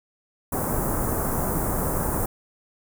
pink band-stop noise, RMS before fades -25 dBFS, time 0.52-2.26 s, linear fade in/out 5 ms, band 1300 to 9100 Hz, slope 24 dB/octave, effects none

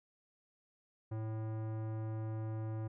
sine tone with tanh clipping, 110 Hz, A2, in tune, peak -39 dBFS, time 1.11-2.88 s, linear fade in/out 10 ms, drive 18 dB, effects none

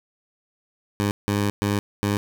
15% pulse tone bursts at uneven times, 102 Hz, G#2, 31 cents flat, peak -14 dBFS, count 4, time 1-1.11 / 1.28-1.5 / 1.62-1.79 / 2.03-2.17 s, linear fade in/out 0 ms, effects none

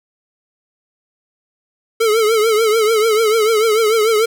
square tone with vibrato, 439.5 Hz, A4, 2 cents flat, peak -12 dBFS, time 2-4.26 s, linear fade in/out 10 ms, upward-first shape triangle, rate 6.8 Hz, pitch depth 100 cents each way, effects none

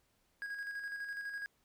triangle tone with tremolo, 1643 Hz, G#6, 19 cents flat, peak -36 dBFS, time 0.42-1.46 s, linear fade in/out 0 ms, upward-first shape square, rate 12 Hz, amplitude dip 40%, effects pink hiss -75 dBFS RMS until 1.64 s

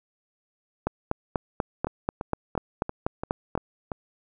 two click trains, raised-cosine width 1 ms, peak -16 / -10 dBFS, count 7 / 12, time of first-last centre 1.87-3.918 / 0.87-3.553 s, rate 2.93 / 4.1 Hz, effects none

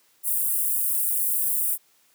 white high-pass noise, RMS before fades -24 dBFS, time 0.23-1.78 s, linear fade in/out 50 ms, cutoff 8800 Hz, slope 48 dB/octave, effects white hiss -62 dBFS RMS until 2.14 s + high-pass 150 Hz 12 dB/octave

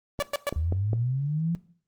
clicks, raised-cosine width 2 ms, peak -17 dBFS, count 4, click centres 0.191 / 0.526 / 0.724 / 0.932 s
sawtooth tone bursts, 575 Hz, D5, 37 cents flat, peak -20 dBFS, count 3, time 0.2-0.492 s, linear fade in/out 0 ms, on 24 ms, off 110 ms
sine linear sweep, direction up, 73.7 to 172.6 Hz, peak -24 dBFS, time 0.56-1.55 s, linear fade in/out 0 ms
effects noise-tail reverb RT60 0.5 s tail -17 dB re dry + Opus 24 kbps

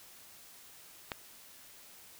click, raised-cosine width 0.3 ms, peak -19 dBFS, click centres 1.118 s, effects white hiss -55 dBFS RMS until 2.19 s

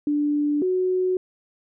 sine tone pair in turn, 293.7 / 368.9 Hz, D4 / F#4, 0 / -5 cents, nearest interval major third, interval 395 cents, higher second, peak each -19 dBFS, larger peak neither, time 0.07-0.62 / 0.62-1.17 s, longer neither, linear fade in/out 2 ms, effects none

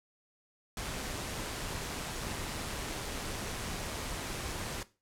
pink noise with amplitude modulation, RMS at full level -37 dBFS, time 0.77-4.83 s, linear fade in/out 2 ms, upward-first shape sine, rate 151 Hz, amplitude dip 25%, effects noise-tail reverb RT60 0.3 s tail -17 dB re dry + low-pass 11000 Hz 12 dB/octave

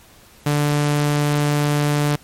sawtooth tone, 146.83 Hz, D3, in tune, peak -12 dBFS, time 0.46-2.16 s, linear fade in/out 5 ms, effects pink hiss -48 dBFS RMS until 2.23 s + MP3 64 kbps

